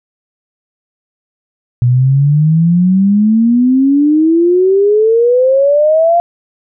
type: exponential sweep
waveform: sine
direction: up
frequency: 120 to 698.5 Hz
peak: -6 dBFS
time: 1.82-6.2 s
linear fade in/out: 0 ms
effects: none